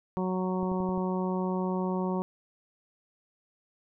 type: harmonic tone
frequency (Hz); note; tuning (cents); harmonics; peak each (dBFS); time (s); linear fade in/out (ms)
185; F#3; 0; 1 / 2 / 3 / 4 / 5 / 6; -29 / -33 / -38 / -41 / -37 / -42; 0.17-2.22; 0
type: click train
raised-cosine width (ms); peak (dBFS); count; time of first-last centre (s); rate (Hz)
3; -29; 5; 0.63-0.978; 11.5
effects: none